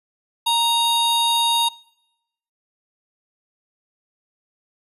square tone pair together, 932.3 / 3736 Hz, A#5 / A#7, 0 / +3 cents, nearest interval 2 octaves, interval 2403 cents, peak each -20 / -20 dBFS, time 0.46-1.69 s, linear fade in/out 10 ms, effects noise-tail reverb RT60 0.9 s tail -24 dB re dry + resampled to 32000 Hz

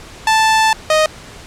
sawtooth tone pair in turn, 880 / 622.3 Hz, A5 / D#5, 0 / 0 cents, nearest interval tritone, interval 600 cents, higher first, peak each -6 dBFS, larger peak neither, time 0.27-0.73 / 0.9-1.06 s, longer first, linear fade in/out 2 ms, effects pink hiss -36 dBFS RMS until 1.46 s + low-pass 8000 Hz 12 dB/octave

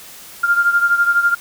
sine beating tone pair, 1396.9 / 1408.9 Hz, F6 / F6, 0 / +15 cents, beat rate 12 Hz, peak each -13 / -18 dBFS, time 0.43-1.35 s, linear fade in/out 10 ms, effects white hiss -38 dBFS RMS until 1.4 s

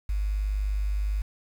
sine tone with quantisation, 50.6 Hz, G#1, 44 cents flat, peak -24 dBFS, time 0.09-1.22 s, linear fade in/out 5 ms, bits 8, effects none

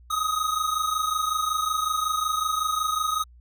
square tone pair together, 1244.5 / 1269.9 Hz, D#6 / D#6, 0 / +35 cents, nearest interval unison, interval 35 cents, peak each -27 dBFS, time 0.1-3.24 s, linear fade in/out 10 ms, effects added 60 Hz sine -48 dBFS peak until 3.4 s

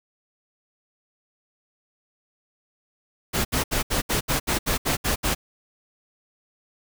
pink noise bursts, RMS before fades -23 dBFS, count 11, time 3.33-5.35 s, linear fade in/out 20 ms, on 120 ms, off 70 ms, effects none

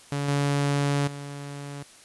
sawtooth tone with level steps, 142.4 Hz, C#3, 47 cents sharp, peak -22 / -18 / -31 dBFS, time 0.12-1.83 s, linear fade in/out 2 ms, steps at 0.28 / 1.07 s, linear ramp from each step 5 ms, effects white hiss -51 dBFS RMS until 2.04 s + resampled to 24000 Hz

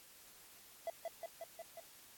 triangle tone with echo, 667 Hz, E5, 20 cents sharp, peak -35 dBFS, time 0.87-0.9 s, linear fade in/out 2 ms, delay 180 ms, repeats 5, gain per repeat -2 dB, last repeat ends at 1.8 s, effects white hiss -60 dBFS RMS until 2.17 s + AAC 64 kbps

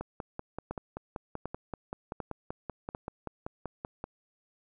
two click trains, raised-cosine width 1 ms, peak -21 / -22 dBFS, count 4 / 22, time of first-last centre 0.71-2.949 / 0.01-4.041 s, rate 1.34 / 5.21 Hz, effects none

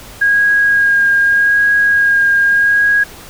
sine tone with vibrato, 1632 Hz, G#6, 31 cents flat, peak -8 dBFS, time 0.21-3.04 s, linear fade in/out 10 ms, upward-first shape sine, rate 0.82 Hz, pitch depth 17 cents each way, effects pink hiss -35 dBFS RMS until 3.29 s

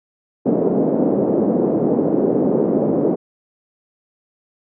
white band-pass noise, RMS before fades -17 dBFS, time 0.45-3.16 s, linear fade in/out 20 ms, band 180 to 480 Hz, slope 24 dB/octave, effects none

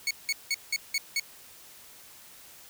20% pulse tone bursts, 2217 Hz, C#7, in tune, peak -20 dBFS, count 6, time 0.07-1.198 s, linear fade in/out 2 ms, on 38 ms, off 180 ms, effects white hiss -51 dBFS RMS until 2.69 s

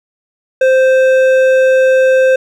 sine tone with hard clipping, 522 Hz, C5, 4 cents flat, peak -8 dBFS, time 0.61-2.36 s, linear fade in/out 5 ms, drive 9 dB, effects none

